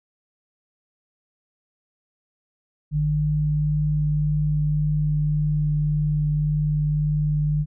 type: tone pair together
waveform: sine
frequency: 49.96 / 149.7 Hz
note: G1 / D3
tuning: +34 / +33 cents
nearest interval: octave + perfect fifth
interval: 1899 cents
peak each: -28 / -19 dBFS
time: 2.91-7.66 s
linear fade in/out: 50 ms
effects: none